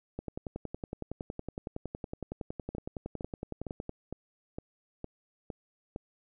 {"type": "two click trains", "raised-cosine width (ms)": 2, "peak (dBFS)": [-23, -24], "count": [41, 8], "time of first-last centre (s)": [[0.19, 3.894], [2.75, 5.961]], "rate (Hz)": [10.8, 2.18], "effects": []}